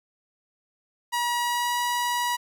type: tone with pitch glide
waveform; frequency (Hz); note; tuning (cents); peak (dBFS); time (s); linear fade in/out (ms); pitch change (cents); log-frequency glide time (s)
sawtooth; 960 to 967.8; B5 to B5; -49 to -35; -20; 1.12-2.37; 20; +14; 1.38-1.8
effects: 10-bit